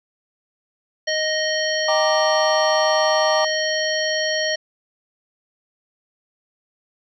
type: harmonic tone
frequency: 622.3 Hz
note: D#5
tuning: in tune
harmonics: 1 / 3 / 5 / 7 / 9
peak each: -23 / -24 / -28 / -28 / -28 dBFS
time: 1.07-4.56 s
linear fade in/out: 10 ms
type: chord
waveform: triangle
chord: Eb major seventh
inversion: none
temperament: equal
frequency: 622.3 / 784 / 932.3 / 1174.7 Hz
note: Eb5 / G5 / Bb5 / D6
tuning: 0 / 0 / 0 / 0 cents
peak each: -23 dBFS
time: 1.88-3.45 s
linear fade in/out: 5 ms
effects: none